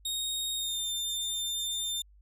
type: tone with pitch glide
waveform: sawtooth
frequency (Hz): 3729 to 3598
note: A#7 to A7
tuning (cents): 0 to +38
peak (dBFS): -28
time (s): 0.05-2.02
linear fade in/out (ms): 5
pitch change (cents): -62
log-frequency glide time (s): 0.56-0.81
effects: added 50 Hz sine -55 dBFS peak until 2.21 s